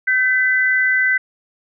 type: tone pair together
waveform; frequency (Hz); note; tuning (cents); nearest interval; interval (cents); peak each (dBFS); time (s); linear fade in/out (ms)
sine; 1542.5 / 2000; G6 / B6; -28 / +21; major third; 449; -16; 0.07-1.18; 10
effects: none